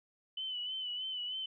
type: tone with vibrato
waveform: sine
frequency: 3009 Hz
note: F#7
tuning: 28 cents sharp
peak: -36 dBFS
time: 0.37-1.46 s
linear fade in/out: 5 ms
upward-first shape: sine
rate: 3.2 Hz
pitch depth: 46 cents each way
effects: none